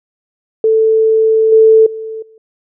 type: tone with level steps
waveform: sine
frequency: 441.9 Hz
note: A4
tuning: 7 cents sharp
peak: -7 / -3 / -21 / -40 dBFS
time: 0.64-2.38 s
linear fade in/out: 2 ms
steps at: 1.52 / 1.86 / 2.22 s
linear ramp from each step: 5 ms
effects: none